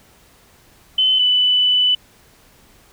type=tone pair in turn; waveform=sine; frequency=3043 / 2989 Hz; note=F#7 / F#7; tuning=+48 / +17 cents; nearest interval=unison; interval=31 cents; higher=first; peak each=-12 dBFS; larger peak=neither; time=0.98-1.19 / 1.19-1.95 s; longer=second; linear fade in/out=5 ms; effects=pink hiss -51 dBFS RMS until 2.92 s